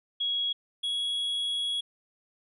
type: tone pair in turn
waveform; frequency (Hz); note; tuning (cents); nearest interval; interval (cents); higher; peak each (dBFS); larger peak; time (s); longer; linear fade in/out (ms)
sine / triangle; 3322 / 3337; G#7 / G#7; 0 / +8; unison; 8; second; -26; neither; 0.2-0.53 / 0.83-1.81; second; 10
effects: resampled to 32000 Hz